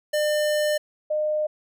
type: tone pair in turn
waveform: square / sine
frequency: 600 / 609.4 Hz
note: D5 / D#5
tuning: +37 / -36 cents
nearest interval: unison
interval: 27 cents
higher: second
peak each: -21 dBFS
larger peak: neither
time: 0.13-0.78 / 1.1-1.47 s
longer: first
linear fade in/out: 10 ms
effects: none